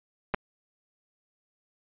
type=clicks; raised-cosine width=0.5 ms; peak=-12 dBFS; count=2; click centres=0.34 / 0.345 s; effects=resampled to 8000 Hz